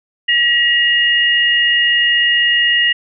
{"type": "tone pair together", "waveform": "sine", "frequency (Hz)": [1914.9, 2851], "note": ["A#6", "F7"], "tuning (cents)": [46, 35], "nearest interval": "perfect fifth", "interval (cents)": 689, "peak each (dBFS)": [-13, -13], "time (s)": [0.28, 2.93], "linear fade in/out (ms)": 10, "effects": []}